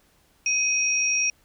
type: tone pair together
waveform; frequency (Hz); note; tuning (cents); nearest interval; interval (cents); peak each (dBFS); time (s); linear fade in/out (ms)
sine; 2512 / 5639; D#7 / F8; +16 / +16; octave + major second; 1400; -23; 0.46-1.3; 2
effects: pink hiss -62 dBFS RMS until 1.44 s